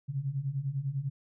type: beating tone pair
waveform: sine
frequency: 130.81 / 140.81 Hz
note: C3 / C#3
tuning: 0 / +27 cents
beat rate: 10 Hz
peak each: -35 / -32 dBFS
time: 0.08-1.1 s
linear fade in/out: 20 ms
effects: none